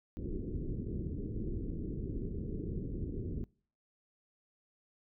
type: low-pass noise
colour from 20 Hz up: pink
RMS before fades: -38 dBFS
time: 0.17-3.44 s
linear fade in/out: 0 ms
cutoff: 420 Hz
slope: 48 dB/octave
effects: noise-tail reverb RT60 0.5 s tail -25 dB re dry